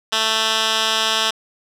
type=tone with band-pass filter; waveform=10% pulse; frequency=220.9 Hz; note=A3; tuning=7 cents sharp; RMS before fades=-19 dBFS; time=0.12-1.31 s; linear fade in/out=10 ms; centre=3600 Hz; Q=1.2; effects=none